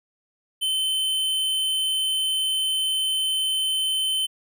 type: tone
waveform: square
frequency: 3069 Hz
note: G7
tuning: 37 cents flat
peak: -22 dBFS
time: 0.61-4.27 s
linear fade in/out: 20 ms
effects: none